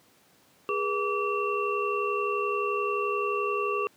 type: tone cluster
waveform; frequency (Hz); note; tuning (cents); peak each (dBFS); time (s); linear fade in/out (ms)
sine; 410.7 / 482.2 / 1154 / 2718; G#4 / B4 / D6 / F7; -19 / -41 / -31 / -48; -29 / -35 / -29 / -34; 0.69-3.87; 0
effects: pink hiss -61 dBFS RMS until 3.96 s + high-pass 150 Hz 12 dB/octave